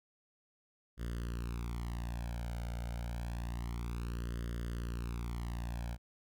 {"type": "tone with flanger", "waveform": "sawtooth", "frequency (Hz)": 58.6, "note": "A#1", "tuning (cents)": 10, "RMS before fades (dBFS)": -39, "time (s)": [0.97, 5.98], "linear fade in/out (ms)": 50, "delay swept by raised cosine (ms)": [0.61, 1.36], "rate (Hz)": 0.28, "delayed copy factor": 1, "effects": []}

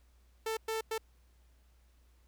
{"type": "tone bursts at uneven times", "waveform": "sawtooth", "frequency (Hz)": 443.9, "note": "A4", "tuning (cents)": 15, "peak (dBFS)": -29, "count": 3, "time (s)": [[0.46, 0.57], [0.68, 0.81], [0.91, 0.98]], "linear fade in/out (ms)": 5, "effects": ["added 60 Hz sine -62 dBFS peak until 2.27 s", "pink hiss -73 dBFS RMS until 2.27 s"]}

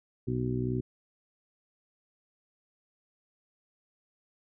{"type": "harmonic tone", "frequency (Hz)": 62.3, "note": "B1", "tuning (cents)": 16, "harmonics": [1, 2, 3, 4, 5, 6], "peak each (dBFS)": [-42, -31, -42, -34, -38, -35], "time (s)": [0.27, 0.81], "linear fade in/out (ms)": 10, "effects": []}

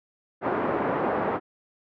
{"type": "band-pass noise", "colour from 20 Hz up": "pink", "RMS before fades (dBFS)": -26, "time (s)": [0.41, 1.4], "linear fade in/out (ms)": 50, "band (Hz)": [290, 1200], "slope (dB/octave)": 12, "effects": ["low-pass 2000 Hz 12 dB/octave"]}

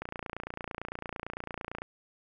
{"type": "click train", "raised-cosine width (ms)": 0.5, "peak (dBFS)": -21, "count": 53, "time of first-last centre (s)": [0.02, 1.819], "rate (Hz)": 28.9, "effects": []}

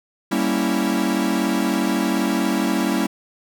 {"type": "chord", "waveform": "45% pulse", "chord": "G diminished seventh", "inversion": "none", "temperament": "equal", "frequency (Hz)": [196, 233.1, 277.2, 329.6], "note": ["G3", "Bb3", "Db4", "Fb4"], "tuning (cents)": [0, 0, 0, 0], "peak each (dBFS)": -24, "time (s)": [0.31, 3.07], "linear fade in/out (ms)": 10, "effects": []}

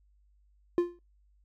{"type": "tone with exponential decay", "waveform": "triangle", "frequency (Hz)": 349.2, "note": "F4", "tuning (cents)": 0, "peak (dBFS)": -17, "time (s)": [0.78, 0.99], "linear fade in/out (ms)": 1, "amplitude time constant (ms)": 44, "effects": ["noise-tail reverb RT60 0.2 s tail -21 dB re dry", "added 50 Hz sine -62 dBFS peak until 1.44 s"]}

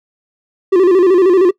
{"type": "tone with vibrato", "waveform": "triangle", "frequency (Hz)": 367.2, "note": "F#4", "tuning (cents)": -13, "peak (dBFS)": -4, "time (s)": [0.72, 1.51], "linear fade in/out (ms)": 10, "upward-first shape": "square", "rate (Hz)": 13, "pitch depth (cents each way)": 84, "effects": ["noise-tail reverb RT60 0.1 s tail -22 dB re dry"]}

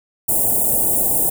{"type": "band-stop noise", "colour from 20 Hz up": "white", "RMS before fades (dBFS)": -17, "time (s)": [0.28, 1.3], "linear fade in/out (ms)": 10, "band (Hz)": [820, 8100], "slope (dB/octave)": 48, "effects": []}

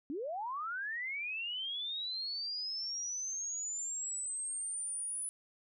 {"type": "linear sweep", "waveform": "sine", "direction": "up", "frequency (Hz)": [258.8, 10000], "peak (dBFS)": -36, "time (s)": [0.1, 5.29], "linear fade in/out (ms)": 0, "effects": []}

